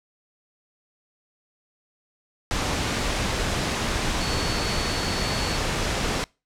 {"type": "tone in noise", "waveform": "sine", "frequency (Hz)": 4431, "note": "C#8", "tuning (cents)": -2, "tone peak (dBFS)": -32, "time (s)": [4.21, 5.57], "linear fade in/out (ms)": 0, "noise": "pink", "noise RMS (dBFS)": -25, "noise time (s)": [2.51, 6.24], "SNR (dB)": -10, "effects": ["noise-tail reverb RT60 0.3 s tail -26 dB re dry", "low-pass 7000 Hz 12 dB/octave"]}